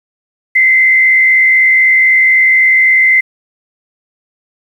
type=tone with frequency modulation; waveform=sine; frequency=2064 Hz; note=C7; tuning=24 cents flat; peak=-5 dBFS; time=0.55-3.21 s; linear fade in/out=10 ms; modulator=63.9 Hz; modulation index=0.74; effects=7-bit